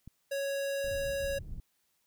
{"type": "click", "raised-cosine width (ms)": 5, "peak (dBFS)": -34, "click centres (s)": 0.076}
{"type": "tone", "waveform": "square", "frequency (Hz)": 554.4, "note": "C#5", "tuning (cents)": 0, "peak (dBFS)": -32, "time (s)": [0.31, 1.39], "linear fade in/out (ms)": 10}
{"type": "low-pass noise", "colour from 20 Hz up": "pink", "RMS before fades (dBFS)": -42, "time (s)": [0.84, 1.6], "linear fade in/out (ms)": 2, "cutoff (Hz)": 110, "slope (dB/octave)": 12}
{"effects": ["white hiss -75 dBFS RMS until 2.06 s"]}